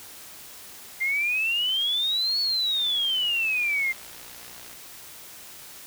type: exponential two-way sweep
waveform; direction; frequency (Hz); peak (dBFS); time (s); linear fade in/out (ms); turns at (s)
sine; up then down; 2083 to 4442 to 2083; -22; 1-3.93; 20; 2.4
type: click train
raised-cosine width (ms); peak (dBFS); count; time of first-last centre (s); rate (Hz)
0.2; -28; 120; 2.75-4.73; 60.1
effects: white hiss -44 dBFS RMS until 5.86 s